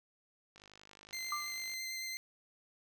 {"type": "click train", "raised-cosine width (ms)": 0.2, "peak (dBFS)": -38, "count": 61, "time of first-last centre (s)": [0.56, 1.736], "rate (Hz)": 51}
{"type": "tone with vibrato", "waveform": "20% pulse", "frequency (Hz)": 2076, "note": "C7", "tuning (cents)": -14, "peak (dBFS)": -34, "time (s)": [1.13, 2.17], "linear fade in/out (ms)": 0, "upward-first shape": "square", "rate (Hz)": 9, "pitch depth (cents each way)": 9}
{"type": "tone with exponential decay", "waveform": "sine", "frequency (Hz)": 1184, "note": "D6", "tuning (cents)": 14, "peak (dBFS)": -32, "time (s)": [1.32, 1.61], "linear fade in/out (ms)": 2, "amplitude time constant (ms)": 63}
{"effects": []}